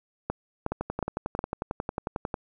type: two click trains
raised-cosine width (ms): 1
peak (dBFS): -15 / -13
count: 19 / 4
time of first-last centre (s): 0.72-2.342 / 0.3-1.391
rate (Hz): 11.1 / 2.75
effects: none